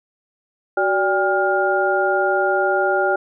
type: tone cluster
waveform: sine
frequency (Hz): 374.6 / 581 / 799 / 1411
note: F#4 / D5 / G5 / F6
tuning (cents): +21 / -19 / +33 / +17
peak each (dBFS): -21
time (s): 0.77-3.16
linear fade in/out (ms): 5
effects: none

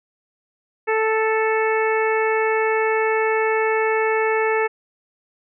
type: harmonic tone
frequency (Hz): 440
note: A4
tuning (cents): 0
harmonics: 1 / 2 / 3 / 4 / 5 / 6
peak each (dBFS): -19 / -24 / -28 / -26 / -27 / -33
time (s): 0.87-4.68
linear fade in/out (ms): 20
effects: none

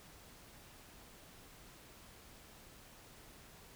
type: silence
effects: pink hiss -58 dBFS RMS until 3.75 s

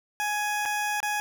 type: tone with dropouts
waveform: 20% pulse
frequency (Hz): 835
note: G#5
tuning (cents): +9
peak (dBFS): -21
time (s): 0.2-1.2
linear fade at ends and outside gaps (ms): 0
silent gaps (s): 0.653-0.658 / 1.003-1.029
effects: none

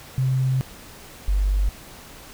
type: tone pair in turn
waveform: sine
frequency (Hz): 130.81 / 48.8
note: C3 / G1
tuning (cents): 0 / -7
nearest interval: octave + perfect fourth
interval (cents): 1707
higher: first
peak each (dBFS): -18 / -17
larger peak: second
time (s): 0.18-0.61 / 1.28-1.69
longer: first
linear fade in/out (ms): 0
effects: pink hiss -43 dBFS RMS until 2.33 s

